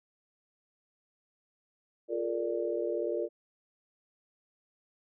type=chord; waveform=sine; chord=Bb dominant seventh; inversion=second; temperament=equal with one note detuned; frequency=349.2 / 426 / 466.2 / 587.3 Hz; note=F4 / Ab4 / Bb4 / D5; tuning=0 / +44 / 0 / 0 cents; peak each=-34 / -38 / -34 / -35 dBFS; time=2.08-3.29 s; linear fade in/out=50 ms; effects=none